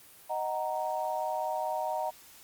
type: chord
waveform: sine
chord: D# minor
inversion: none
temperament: equal with one note detuned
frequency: 622.3 / 746.9 / 932.3 Hz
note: D#5 / F#5 / A#5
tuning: 0 / +16 / 0 cents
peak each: -34 dBFS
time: 0.29-2.11 s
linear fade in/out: 20 ms
effects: white hiss -54 dBFS RMS until 2.43 s + Opus 32 kbps